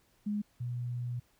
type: tone pair in turn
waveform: sine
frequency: 207.7 / 121.94 Hz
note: G#3 / B2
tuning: 0 / -22 cents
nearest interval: major sixth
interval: 922 cents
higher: first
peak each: -30 / -33 dBFS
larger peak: first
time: 0.26-0.42 / 0.6-1.2 s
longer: second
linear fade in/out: 10 ms
effects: pink hiss -69 dBFS RMS until 1.39 s